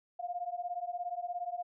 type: beating tone pair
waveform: sine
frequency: 698.5 / 715.5 Hz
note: F5 / F5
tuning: 0 / +42 cents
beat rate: 17 Hz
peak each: -38 / -38 dBFS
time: 0.19-1.63 s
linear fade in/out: 10 ms
effects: none